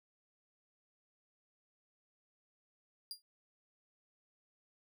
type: tone with exponential decay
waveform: sawtooth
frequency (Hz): 4800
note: D8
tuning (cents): +37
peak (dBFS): -35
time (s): 3.11-3.22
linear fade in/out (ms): 1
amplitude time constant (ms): 22
effects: none